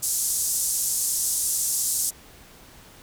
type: band-pass noise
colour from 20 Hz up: pink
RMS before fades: -25 dBFS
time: 0.02-2.11 s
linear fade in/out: 20 ms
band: 6600 to 12000 Hz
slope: 24 dB/octave
effects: pink hiss -49 dBFS RMS until 3.02 s